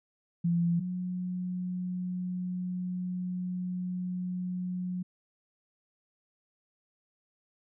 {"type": "tone pair in turn", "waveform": "sine", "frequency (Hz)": [171.1, 181.18], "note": ["F3", "F#3"], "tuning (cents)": [-35, -36], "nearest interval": "minor second", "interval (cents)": 99, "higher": "second", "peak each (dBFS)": [-24, -31], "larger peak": "first", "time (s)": [[0.44, 0.8], [0.8, 5.03]], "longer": "second", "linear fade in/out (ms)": 10, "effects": []}